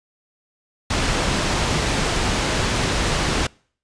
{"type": "low-pass noise", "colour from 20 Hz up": "pink", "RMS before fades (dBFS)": -21, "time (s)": [0.9, 3.47], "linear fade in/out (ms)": 5, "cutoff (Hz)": 6800, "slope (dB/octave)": 12, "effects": ["noise-tail reverb RT60 0.5 s tail -26 dB re dry", "resampled to 22050 Hz"]}